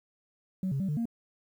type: tone with pitch steps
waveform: sine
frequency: 187.9 / 136.5 / 193.1 / 149 / 232.1 Hz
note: F#3 / C#3 / G3 / D3 / A#3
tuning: +27 / -26 / -26 / +25 / -7 cents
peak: -26 dBFS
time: 0.63-1.055 s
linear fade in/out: 2 ms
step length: 85 ms
effects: tanh soft clip ceiling -25 dBFS + 10-bit